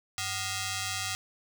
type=ring-modulated tone; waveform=5% pulse; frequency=659.3 Hz; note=E5; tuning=in tune; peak=-17 dBFS; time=0.18-1.15 s; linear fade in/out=0 ms; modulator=562 Hz; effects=none